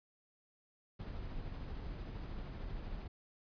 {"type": "noise with tremolo", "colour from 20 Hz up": "brown", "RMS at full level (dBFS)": -42, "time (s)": [0.99, 3.08], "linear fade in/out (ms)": 10, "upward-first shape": "triangle", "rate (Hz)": 13, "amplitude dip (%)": 30, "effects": ["resampled to 11025 Hz"]}